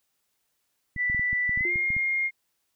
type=tone with pitch glide; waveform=sine; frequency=1975.5 to 2130 Hz; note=B6 to C7; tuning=0 to +30 cents; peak=-23 dBFS; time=0.96-2.31 s; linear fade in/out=50 ms; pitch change=+130 cents; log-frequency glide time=1.57-1.72 s
type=clicks; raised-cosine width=5 ms; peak=-25 dBFS; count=11; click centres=0.963 / 1.099 / 1.147 / 1.195 / 1.33 / 1.494 / 1.575 / 1.609 / 1.758 / 1.904 / 1.966 s
type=tone with exponential decay; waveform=sine; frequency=353.3 Hz; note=F4; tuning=20 cents sharp; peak=-30 dBFS; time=1.65-2 s; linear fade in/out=1 ms; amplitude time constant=74 ms
effects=white hiss -75 dBFS RMS until 2.75 s